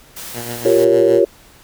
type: noise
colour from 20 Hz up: white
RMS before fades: -31 dBFS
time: 0.16-0.85 s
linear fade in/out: 10 ms
type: tone with tremolo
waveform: 10% pulse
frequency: 118.9 Hz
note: A#2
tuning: 35 cents sharp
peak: -16 dBFS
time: 0.33-1.23 s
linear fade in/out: 50 ms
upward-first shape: sine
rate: 6.6 Hz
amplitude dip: 50%
type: chord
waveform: sine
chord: G half-diminished seventh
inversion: third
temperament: equal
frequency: 349.2 / 392 / 466.2 / 554.4 Hz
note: F4 / G4 / Bb4 / Db5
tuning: 0 / 0 / 0 / 0 cents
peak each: -15 dBFS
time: 0.65-1.25 s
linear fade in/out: 5 ms
effects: pink hiss -46 dBFS RMS until 1.63 s